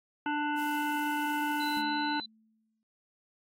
harmonic tone, 295.9 Hz, D4, 13 cents sharp, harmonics 1 / 3 / 5 / 7 / 9 / 10, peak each -33 / -32 / -35 / -48 / -44 / -47 dBFS, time 0.26-2.2 s, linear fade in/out 2 ms
blue noise, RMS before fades -47 dBFS, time 0.55-1.83 s, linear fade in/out 50 ms
sine tone, 4013 Hz, B7, 27 cents sharp, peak -38 dBFS, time 1.6-2.26 s, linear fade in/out 5 ms
sine tone with exponential decay, 220 Hz, A3, in tune, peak -39 dBFS, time 1.77-2.83 s, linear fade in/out 0 ms, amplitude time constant 230 ms
effects AAC 48 kbps

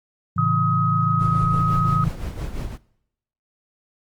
sine chord, A major, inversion none, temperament equal with one note detuned, 110 / 136.84 / 164.81 Hz, A2 / C#3 / E3, 0 / -22 / 0 cents, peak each -23 dBFS, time 0.36-2.09 s, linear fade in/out 10 ms
sine tone, 1264 Hz, D#6, 27 cents sharp, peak -20 dBFS, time 0.38-2.04 s, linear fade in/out 2 ms
brown noise with tremolo, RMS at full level -27 dBFS, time 1.18-2.78 s, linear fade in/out 50 ms, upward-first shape sine, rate 5.8 Hz, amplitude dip 55%
effects noise-tail reverb RT60 0.8 s tail -22 dB re dry + Opus 32 kbps

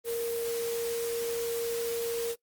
sine tone in noise, 466.2 Hz, A#4, in tune, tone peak -29 dBFS, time 0.04-2.36 s, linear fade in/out 50 ms, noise white, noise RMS -39 dBFS, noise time 0.04-2.36 s, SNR +7 dB, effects noise-tail reverb RT60 0.1 s tail -21 dB re dry + Opus 24 kbps

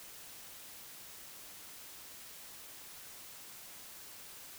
silence, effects white hiss -51 dBFS RMS until 4.58 s

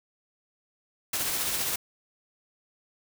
white noise with tremolo, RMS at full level -28 dBFS, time 1.13-1.76 s, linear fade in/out 5 ms, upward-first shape sine, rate 15 Hz, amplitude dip 30%, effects none

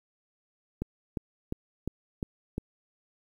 click train, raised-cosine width 3 ms, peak -18 dBFS, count 6, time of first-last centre 0.82-2.581 s, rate 2.84 Hz, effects 9-bit

